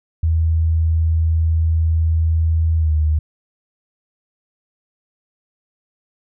sine tone with pitch glide, 81 to 77.03 Hz, E2 to D#2, -30 to -17 cents, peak -13 dBFS, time 0.23-3.19 s, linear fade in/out 5 ms, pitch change -87 cents, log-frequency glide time 2.78-2.92 s, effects none

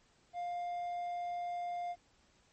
triangle tone, 703 Hz, F5, 11 cents sharp, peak -34 dBFS, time 0.33-1.96 s, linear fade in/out 50 ms, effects pink hiss -69 dBFS RMS until 2.52 s + MP3 32 kbps

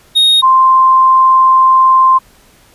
triangle / sine tone pair in turn, 3729 / 1046.4 Hz, A#7 / C6, 0 / 0 cents, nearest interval octave + minor seventh, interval 2200 cents, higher first, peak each -4 dBFS, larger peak neither, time 0.15-0.42 / 0.42-2.19 s, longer second, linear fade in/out 20 ms, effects pink hiss -46 dBFS RMS until 2.74 s + resampled to 32000 Hz

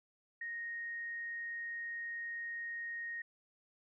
sine tone, 1864.7 Hz, A#6, in tune, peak -39 dBFS, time 0.41-3.22 s, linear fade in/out 5 ms, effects none

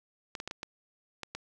clicks, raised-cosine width 0.2 ms, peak -20 dBFS, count 7, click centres 0.352 / 0.401 / 0.476 / 0.511 / 0.631 / 1.233 / 1.35 s, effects none

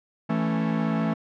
45% pulse chord, A major, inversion second, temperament equal, 164.81 / 220 / 277.2 Hz, E3 / A3 / C#4, 0 / 0 / 0 cents, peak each -27 / -25 / -31 dBFS, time 0.29-1.14 s, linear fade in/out 10 ms, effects low-pass 2000 Hz 12 dB/octave

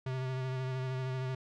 square tone with vibrato, 129.9 Hz, C3, 12 cents flat, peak -34 dBFS, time 0.06-1.35 s, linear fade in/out 5 ms, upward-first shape sine, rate 13 Hz, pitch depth 23 cents each way, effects low-pass 4000 Hz 12 dB/octave

